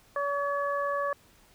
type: harmonic tone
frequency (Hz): 568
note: C#5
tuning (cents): +42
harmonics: 1 / 2 / 3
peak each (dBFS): -30 / -30 / -36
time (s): 0.16-1.13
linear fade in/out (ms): 2
effects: pink hiss -60 dBFS RMS until 1.54 s